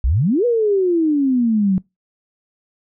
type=exponential two-way sweep; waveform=sine; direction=up then down; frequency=53.7 to 493.9 to 183.2 Hz; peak=-13 dBFS; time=0.04-1.78 s; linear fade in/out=0 ms; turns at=0.45 s; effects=noise-tail reverb RT60 0.2 s tail -24 dB re dry